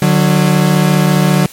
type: tone pair together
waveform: 40% pulse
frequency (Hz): 150.18 / 185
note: D3 / F#3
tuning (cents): +39 / 0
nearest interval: major third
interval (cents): 361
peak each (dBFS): -10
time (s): 0.02-1.46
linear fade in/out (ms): 2
effects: white hiss -35 dBFS RMS until 1.52 s + MP3 64 kbps